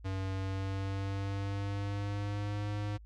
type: tone with pitch glide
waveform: square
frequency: 95.6 to 103.65 Hz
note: G2 to G#2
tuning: -43 to -3 cents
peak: -34 dBFS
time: 0.04-2.98 s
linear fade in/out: 20 ms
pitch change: +140 cents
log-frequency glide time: 0.35-2.69 s
effects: added 53 Hz sine -49 dBFS peak until 3.05 s + low-pass 5000 Hz 12 dB/octave